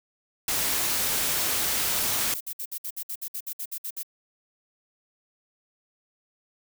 white noise, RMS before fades -26 dBFS, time 0.48-2.34 s, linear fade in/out 2 ms
violet noise bursts, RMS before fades -33 dBFS, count 14, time 2.34-4.032 s, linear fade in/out 10 ms, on 67 ms, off 58 ms
effects none

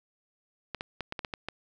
clicks, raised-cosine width 0.3 ms, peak -18 dBFS, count 8, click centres 0.747 / 0.809 / 1.007 / 1.124 / 1.192 / 1.248 / 1.338 / 1.486 s, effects none

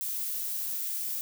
violet noise, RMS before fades -33 dBFS, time 0.01-1.21 s, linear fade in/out 0 ms, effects none

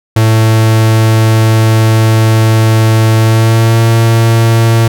45% pulse tone with pitch glide, 111 to 114.12 Hz, A2 to A#2, +16 to -36 cents, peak -5 dBFS, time 0.16-4.88 s, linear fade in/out 5 ms, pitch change +48 cents, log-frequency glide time 3.17-3.79 s, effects none

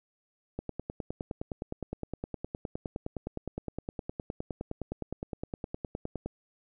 click train, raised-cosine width 2 ms, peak -21 dBFS, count 56, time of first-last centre 0.59-6.26 s, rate 9.7 Hz, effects none

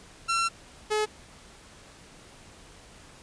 sawtooth tone pair in turn, 1355 / 426.8 Hz, E6 / G#4, +47 / +47 cents, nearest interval octave + minor sixth, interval 2000 cents, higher first, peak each -20 dBFS, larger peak neither, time 0.28-0.49 / 0.9-1.06 s, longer first, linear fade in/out 20 ms, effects pink hiss -51 dBFS RMS until 3.22 s + resampled to 22050 Hz

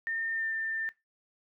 sine tone with pitch glide, 1815 to 1792.1 Hz, A#6 to A6, -47 to +31 cents, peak -30 dBFS, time 0.07-0.89 s, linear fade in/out 0 ms, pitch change -22 cents, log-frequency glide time 0.3-0.53 s, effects noise-tail reverb RT60 0.2 s tail -19 dB re dry

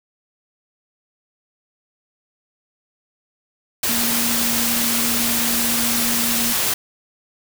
sine tone in noise, 234.7 Hz, A#3, 12 cents sharp, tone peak -25 dBFS, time 3.89-6.53 s, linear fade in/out 5 ms, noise white, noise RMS -20 dBFS, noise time 3.83-6.74 s, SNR -8 dB, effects none

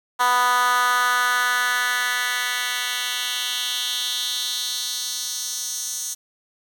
10% pulse tone with high-pass filter sweep, 247 Hz, B3, in tune, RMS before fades -23 dBFS, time 0.19-6.15 s, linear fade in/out 20 ms, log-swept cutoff 1000 to 6500 Hz, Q 2.4, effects 8-bit

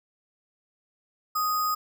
sine tone with sample-and-hold, 1244.5 Hz, D#6, in tune, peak -23 dBFS, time 1.35-1.75 s, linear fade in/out 10 ms, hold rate 6300 Hz, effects none

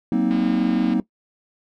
triangle chord, C half-diminished seventh, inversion second, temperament just, 188.37 / 235.5 / 261.6 / 314 Hz, Gb3 / Bb3 / C4 / Eb4, +31 / +18 / 0 / +16 cents, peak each -22 / -19 / -21 / -21 dBFS, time 0.12-1 s, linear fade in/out 2 ms
click train, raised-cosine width 0.3 ms, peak -22 dBFS, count 128, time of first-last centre 0.31-0.936 s, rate 203 Hz
effects noise-tail reverb RT60 0.1 s tail -18 dB re dry

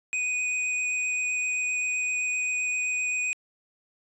square tone with vibrato, 2489 Hz, D#7, in tune, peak -26 dBFS, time 0.13-3.33 s, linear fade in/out 0 ms, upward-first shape sine, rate 7.7 Hz, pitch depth 10 cents each way, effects resampled to 22050 Hz

